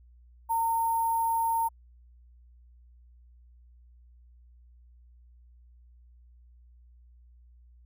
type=tone with sample-and-hold; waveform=sine; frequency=914 Hz; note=A#5; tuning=34 cents flat; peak=-24 dBFS; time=0.49-1.69 s; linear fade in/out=20 ms; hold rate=11025 Hz; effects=added 60 Hz sine -53 dBFS peak until 7.85 s